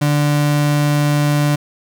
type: tone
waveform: 35% pulse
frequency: 146.83 Hz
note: D3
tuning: in tune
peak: -11 dBFS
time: 0.01-1.56 s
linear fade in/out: 10 ms
effects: none